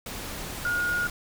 sine tone in noise, 1434 Hz, F6, 45 cents sharp, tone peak -24 dBFS, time 0.65-1.07 s, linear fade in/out 2 ms, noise pink, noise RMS -36 dBFS, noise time 0.06-1.1 s, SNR +9 dB, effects none

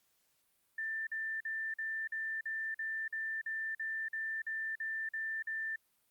sine tone bursts, 1780 Hz, A6, 20 cents sharp, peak -35 dBFS, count 15, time 0.78-5.76 s, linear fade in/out 5 ms, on 290 ms, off 45 ms, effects white hiss -75 dBFS RMS until 6.1 s + Opus 48 kbps

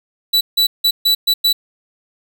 45% pulse tone bursts at uneven times, 3951 Hz, B7, in tune, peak -11 dBFS, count 6, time 0.33-0.41 / 0.57-0.67 / 0.84-0.91 / 1.05-1.15 / 1.27-1.34 / 1.44-1.53 s, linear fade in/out 10 ms, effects none

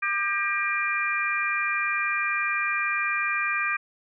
harmonic tone with a mistuned harmonic, 398.2 Hz, G4, 27 cents sharp, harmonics 3 / 4 / 5 / 6, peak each -29 / -29 / -32 / -27 dBFS, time 0.02-3.77 s, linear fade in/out 10 ms, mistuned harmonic 5, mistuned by -75 cents, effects none

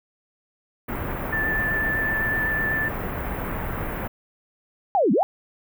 pink band-stop noise, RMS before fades -29 dBFS, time 0.88-4.08 s, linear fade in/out 10 ms, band 2000 to 16000 Hz, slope 24 dB/octave
sine tone with vibrato, 1760 Hz, A6, in tune, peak -22 dBFS, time 1.32-2.89 s, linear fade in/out 10 ms, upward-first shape square, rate 7.9 Hz, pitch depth 13 cents each way
sine linear two-way sweep, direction down then up, 840 to 175.3 to 840 Hz, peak -16 dBFS, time 4.95-5.23 s, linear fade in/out 0 ms, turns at 5.12 s
effects none

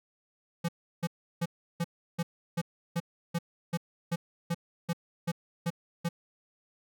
square tone bursts, 170 Hz, F3, 46 cents flat, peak -28 dBFS, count 15, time 0.64-6.09 s, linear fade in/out 10 ms, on 46 ms, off 340 ms, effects none

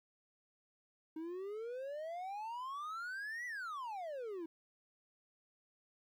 triangle exponential two-way sweep, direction up then down, 311.1 to 1995 to 315.9 Hz, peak -39 dBFS, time 1.16-4.46 s, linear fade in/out 5 ms, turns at 3.46 s, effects 13-bit

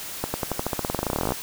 accelerating click train, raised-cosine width 1 ms, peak -10 dBFS, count 25, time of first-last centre 0.24-1.321 s, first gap 100 ms, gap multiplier 0.92, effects white hiss -35 dBFS RMS until 1.42 s

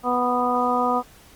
harmonic tone, 246.9 Hz, B3, in tune, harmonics 1 / 2 / 3 / 4 / 5, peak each -26 / -26 / -24 / -25 / -24 dBFS, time 0.03-1.03 s, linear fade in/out 50 ms, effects pink hiss -50 dBFS RMS until 1.35 s + Opus 32 kbps

